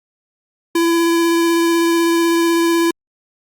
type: tone with vibrato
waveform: square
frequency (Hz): 336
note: E4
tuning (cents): +33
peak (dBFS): -13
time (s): 0.75-2.91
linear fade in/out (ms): 5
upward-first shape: sine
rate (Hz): 16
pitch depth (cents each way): 10
effects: Opus 48 kbps